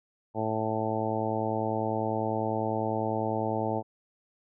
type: harmonic tone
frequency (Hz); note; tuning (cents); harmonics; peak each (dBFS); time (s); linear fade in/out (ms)
110; A2; 0; 1 / 2 / 3 / 4 / 5 / 6 / 7 / 8; -35 / -35 / -35 / -35 / -35 / -35 / -35 / -35; 0.34-3.83; 50
effects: none